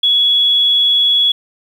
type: tone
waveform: sine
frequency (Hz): 3370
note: G#7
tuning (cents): +25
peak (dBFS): -9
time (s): 0.03-1.32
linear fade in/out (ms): 5
effects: 7-bit